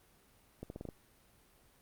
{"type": "accelerating click train", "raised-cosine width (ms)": 2, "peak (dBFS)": -29, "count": 6, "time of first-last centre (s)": [0.63, 0.888], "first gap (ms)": 71, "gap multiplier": 0.84, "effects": ["pink hiss -66 dBFS RMS until 1.81 s", "Opus 32 kbps"]}